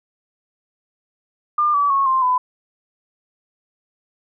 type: tone with pitch steps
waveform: sine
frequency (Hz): 1200 / 1147.8 / 1097.9 / 1050.1 / 1004.4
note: D6 / D6 / C#6 / C6 / B5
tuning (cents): +37 / -40 / -17 / +6 / +29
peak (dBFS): -14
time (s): 1.58-2.38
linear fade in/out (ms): 5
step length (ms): 160
effects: none